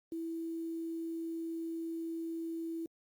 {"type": "tone with quantisation", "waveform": "sine", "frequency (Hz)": 329.6, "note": "E4", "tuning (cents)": 0, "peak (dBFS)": -36, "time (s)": [0.12, 2.86], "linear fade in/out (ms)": 2, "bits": 10, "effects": ["Opus 48 kbps"]}